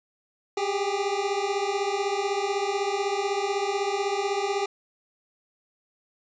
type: beating tone pair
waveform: 25% pulse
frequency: 392 / 408 Hz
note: G4 / G#4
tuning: 0 / -31 cents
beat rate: 16 Hz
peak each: -24 dBFS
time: 0.57-4.66 s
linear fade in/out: 5 ms
effects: resampled to 16000 Hz + 9-bit